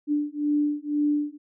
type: beating tone pair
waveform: sine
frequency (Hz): 293.7 / 295.7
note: D4 / D4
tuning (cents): 0 / +12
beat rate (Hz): 2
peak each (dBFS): -25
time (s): 0.07-1.38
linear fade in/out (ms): 50
effects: none